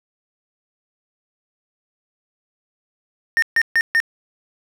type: tone bursts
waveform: triangle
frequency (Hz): 1827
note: A#6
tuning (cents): -35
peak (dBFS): -11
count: 4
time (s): 3.37-4.002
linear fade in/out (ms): 0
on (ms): 53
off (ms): 140
effects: none